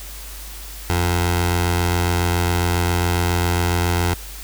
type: tone with notch filter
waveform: 15% pulse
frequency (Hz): 87.31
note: F2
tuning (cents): 0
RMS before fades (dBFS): -19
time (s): 0.9-4.14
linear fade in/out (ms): 0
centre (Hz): 220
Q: 0.84
effects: added 50 Hz sine -34 dBFS peak until 4.43 s + white hiss -37 dBFS RMS until 4.43 s